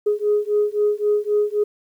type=beating tone pair; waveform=sine; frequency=415.3 / 419.1 Hz; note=G#4 / G#4; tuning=0 / +16 cents; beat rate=3.8 Hz; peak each=-19 dBFS; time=0.06-1.64 s; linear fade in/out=10 ms; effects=tanh soft clip ceiling -10 dBFS + 9-bit